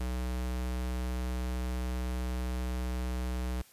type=tone; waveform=square; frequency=62.3 Hz; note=B1; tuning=16 cents sharp; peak=-32 dBFS; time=0-3.62 s; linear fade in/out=5 ms; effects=white hiss -59 dBFS RMS until 3.72 s + resampled to 32000 Hz